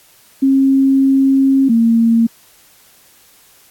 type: tone pair in turn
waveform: sine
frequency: 270 / 229.4 Hz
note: C#4 / A#3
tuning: -45 / -28 cents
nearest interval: minor third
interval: 283 cents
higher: first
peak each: -8 dBFS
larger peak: neither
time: 0.42-1.69 / 1.69-2.27 s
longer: first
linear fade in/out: 10 ms
effects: white hiss -48 dBFS RMS until 3.7 s + AAC 64 kbps